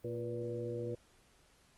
harmonic tone with a mistuned harmonic, 116.6 Hz, A#2, 1 cent sharp, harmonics 1 / 2 / 3 / 4 / 5, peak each -42 / -48 / -42 / -40 / -50 dBFS, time 0.04-0.95 s, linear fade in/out 5 ms, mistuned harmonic 4, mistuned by +66 cents, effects pink hiss -67 dBFS RMS until 1.77 s + Opus 32 kbps

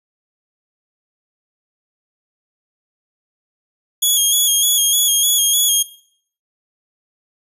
10% pulse tone with vibrato, 3314 Hz, G#7, 4 cents flat, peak -5 dBFS, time 4.02-5.83 s, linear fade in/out 10 ms, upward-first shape square, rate 3.3 Hz, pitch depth 35 cents each way, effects noise-tail reverb RT60 0.6 s tail -18 dB re dry + resampled to 32000 Hz

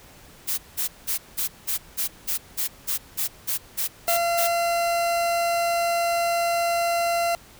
blue noise bursts, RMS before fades -25 dBFS, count 14, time 0.47-4.48 s, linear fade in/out 20 ms, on 110 ms, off 190 ms
40% pulse tone, 684 Hz, F5, 36 cents flat, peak -20 dBFS, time 4.08-7.35 s, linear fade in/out 0 ms
effects pink hiss -49 dBFS RMS until 7.59 s

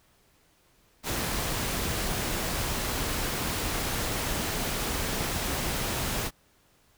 pink noise, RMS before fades -30 dBFS, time 1.03-6.31 s, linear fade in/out 50 ms, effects pink hiss -64 dBFS RMS until 6.97 s

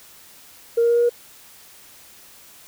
sine tone with pitch steps, 466.2 / 469.2 / 472.2 / 475.2 / 478.2 Hz, A#4 / A#4 / A#4 / A#4 / A#4, 0 / +11 / +22 / +33 / +44 cents, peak -13 dBFS, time 0.77-1.095 s, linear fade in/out 10 ms, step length 65 ms, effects tanh soft clip ceiling -10 dBFS + white hiss -47 dBFS RMS until 2.67 s

